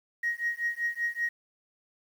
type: tone with tremolo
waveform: sine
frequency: 1883 Hz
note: A#6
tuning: 17 cents sharp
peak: -23 dBFS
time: 0.23-1.29 s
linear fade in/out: 5 ms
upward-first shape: triangle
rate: 5.2 Hz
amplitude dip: 100%
effects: tanh soft clip ceiling -21 dBFS + 9-bit